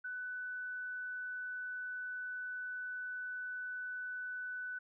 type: tone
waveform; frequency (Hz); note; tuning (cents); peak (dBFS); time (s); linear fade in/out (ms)
sine; 1495; F#6; +17; -39; 0.04-4.79; 10
effects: none